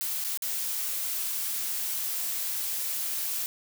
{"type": "noise with dropouts", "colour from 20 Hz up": "blue", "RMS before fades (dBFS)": -31, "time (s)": [0.01, 3.46], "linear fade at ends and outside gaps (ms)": 0, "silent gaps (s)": [[0.24, 0.247], [0.374, 0.422]], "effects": []}